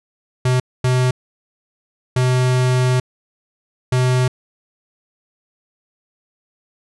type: tone bursts at uneven times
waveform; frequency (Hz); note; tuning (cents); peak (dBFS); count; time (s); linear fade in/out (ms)
square; 127; B2; +49; -14; 4; 0.45-0.6 / 0.84-1.11 / 2.16-3 / 3.92-4.28; 5
effects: resampled to 24000 Hz